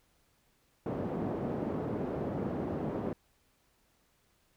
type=band-pass noise; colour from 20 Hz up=pink; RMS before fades=-35 dBFS; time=0.86-3.13 s; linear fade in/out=2 ms; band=170 to 520 Hz; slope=12 dB/octave; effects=pink hiss -71 dBFS RMS until 4.56 s